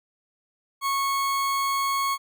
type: tone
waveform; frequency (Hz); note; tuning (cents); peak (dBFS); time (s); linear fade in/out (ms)
40% pulse; 1100; C#6; -14; -22; 0.81-2.18; 50
effects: none